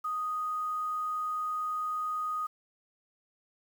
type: tone with quantisation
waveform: sine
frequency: 1244.5 Hz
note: D#6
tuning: in tune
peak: -30 dBFS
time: 0.04-2.47 s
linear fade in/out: 10 ms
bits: 9
effects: none